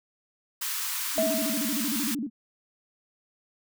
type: high-pass noise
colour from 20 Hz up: white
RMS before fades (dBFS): -31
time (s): 0.61-2.15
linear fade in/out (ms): 10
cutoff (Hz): 900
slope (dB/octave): 96
type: tone with vibrato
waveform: sine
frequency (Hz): 255.9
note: C4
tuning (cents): -38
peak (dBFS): -28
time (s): 1.15-2.3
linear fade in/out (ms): 50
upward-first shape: square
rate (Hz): 13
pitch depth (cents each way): 220
type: tone with exponential decay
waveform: sine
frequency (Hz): 645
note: E5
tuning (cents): -38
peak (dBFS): -21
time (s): 1.18-2.06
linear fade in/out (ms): 0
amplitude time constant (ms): 190
effects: none